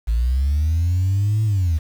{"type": "linear two-way sweep", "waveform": "sine", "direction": "up then down", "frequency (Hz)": [53.5, 110, 75.1], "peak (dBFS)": -14, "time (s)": [0.07, 1.79], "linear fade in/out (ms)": 20, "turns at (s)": 1.44, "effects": ["tanh soft clip ceiling -13 dBFS", "7-bit"]}